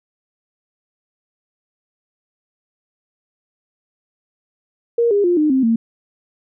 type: tone with pitch steps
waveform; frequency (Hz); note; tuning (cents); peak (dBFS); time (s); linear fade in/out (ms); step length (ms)
sine; 469.3 / 406.2 / 351.6 / 304.3 / 263.4 / 228; A#4 / G#4 / F4 / D#4 / C4 / A#3; +12 / -38 / +12 / -38 / +12 / -38; -12; 4.98-5.76; 5; 130
effects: none